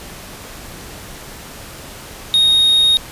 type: tone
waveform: triangle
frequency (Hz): 3729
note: A#7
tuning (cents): 0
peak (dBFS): -8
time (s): 2.34-2.97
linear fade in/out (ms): 0
effects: pink hiss -34 dBFS RMS until 3.11 s + resampled to 32000 Hz